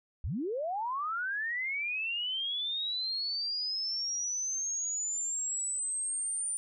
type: linear sweep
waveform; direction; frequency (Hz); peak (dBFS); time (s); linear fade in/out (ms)
sine; up; 48 to 9200; -31; 0.24-6.57; 0
effects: none